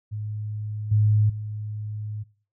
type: tone with level steps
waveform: sine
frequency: 106.1 Hz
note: G#2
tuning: 38 cents sharp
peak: -28 / -16 / -29 dBFS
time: 0.11-2.24 s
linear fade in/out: 20 ms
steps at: 0.91 / 1.29 s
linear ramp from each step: 10 ms
effects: noise-tail reverb RT60 0.4 s tail -20 dB re dry